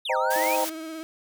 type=exponential two-way sweep; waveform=triangle; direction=down then up; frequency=3951 to 1187 to 2579 Hz; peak=-27 dBFS; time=0.05-0.56 s; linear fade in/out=5 ms; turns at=0.17 s
type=chord; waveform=sine; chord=C minor seventh; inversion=none; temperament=equal with one note detuned; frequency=519.3 / 622.3 / 784 / 932.3 Hz; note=C5 / Eb5 / G5 / Bb5; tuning=-13 / 0 / 0 / 0 cents; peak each=-27 / -29 / -29 / -26 dBFS; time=0.09-0.65 s; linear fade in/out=10 ms
type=high-pass noise; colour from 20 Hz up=white; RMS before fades=-32 dBFS; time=0.3-0.7 s; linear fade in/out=10 ms; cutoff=510 Hz; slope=12 dB/octave
type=tone with vibrato; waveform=35% pulse; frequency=319.7 Hz; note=D#4; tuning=47 cents sharp; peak=-32 dBFS; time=0.36-1.03 s; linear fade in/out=0 ms; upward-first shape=triangle; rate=17 Hz; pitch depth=35 cents each way
effects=none